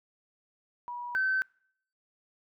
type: tone pair in turn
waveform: sine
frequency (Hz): 968 / 1536.6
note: B5 / G6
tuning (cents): -35 / -35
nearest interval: minor sixth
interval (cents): 800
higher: second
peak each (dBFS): -35 / -24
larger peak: second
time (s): 0.88-1.15 / 1.15-1.42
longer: neither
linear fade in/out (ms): 0
effects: noise-tail reverb RT60 0.6 s tail -26 dB re dry + tanh soft clip ceiling -20 dBFS